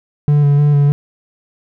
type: tone with vibrato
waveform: triangle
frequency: 145 Hz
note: D3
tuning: 22 cents flat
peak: -6 dBFS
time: 0.28-0.92 s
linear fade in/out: 0 ms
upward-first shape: square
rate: 3.3 Hz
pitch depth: 20 cents each way
effects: none